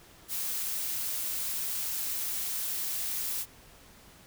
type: noise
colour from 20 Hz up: blue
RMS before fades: -33 dBFS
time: 0.28-3.46 s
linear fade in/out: 50 ms
effects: pink hiss -55 dBFS RMS until 4.26 s